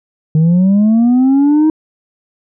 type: linear sweep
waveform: sine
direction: up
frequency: 152.9 to 316.2 Hz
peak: -4 dBFS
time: 0.35-1.7 s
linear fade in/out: 2 ms
effects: tanh soft clip ceiling -6 dBFS